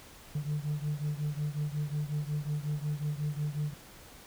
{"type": "beating tone pair", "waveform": "sine", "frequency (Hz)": [146.7, 152.2], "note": ["D3", "D#3"], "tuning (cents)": [-2, -38], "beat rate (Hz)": 5.5, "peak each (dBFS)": [-31, -33], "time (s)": [0.35, 3.74], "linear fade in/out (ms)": 5, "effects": ["tanh soft clip ceiling -27 dBFS", "pink hiss -52 dBFS RMS until 4.26 s"]}